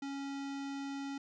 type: tone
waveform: square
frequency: 277.2 Hz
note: C#4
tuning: in tune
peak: -39 dBFS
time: 0.02-1.18 s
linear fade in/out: 5 ms
effects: resampled to 16000 Hz